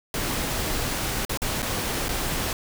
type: noise with dropouts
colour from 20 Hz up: pink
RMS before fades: -27 dBFS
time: 0.14-2.53 s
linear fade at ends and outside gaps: 2 ms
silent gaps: 1.251-1.294 / 1.374-1.418 / 1.621-1.627 / 2.084-2.09 s
effects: none